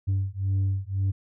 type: beating tone pair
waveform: sine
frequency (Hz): 96 / 97.9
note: G2 / G2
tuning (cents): -36 / -2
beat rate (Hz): 1.9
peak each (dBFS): -24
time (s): 0.07-1.12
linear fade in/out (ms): 20
effects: tanh soft clip ceiling -20 dBFS